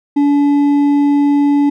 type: tone with hard clipping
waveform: triangle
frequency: 286.5 Hz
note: D4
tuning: 43 cents flat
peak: -10 dBFS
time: 0.16-1.7 s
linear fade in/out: 10 ms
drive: 8 dB
effects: none